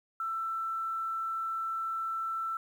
sine tone with quantisation, 1333 Hz, E6, 19 cents sharp, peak -31 dBFS, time 0.2-2.57 s, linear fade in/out 2 ms, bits 10, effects none

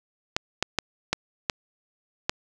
clicks, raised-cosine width 0.2 ms, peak -5 dBFS, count 6, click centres 0.365 / 0.626 / 0.787 / 1.13 / 1.498 / 2.295 s, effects none

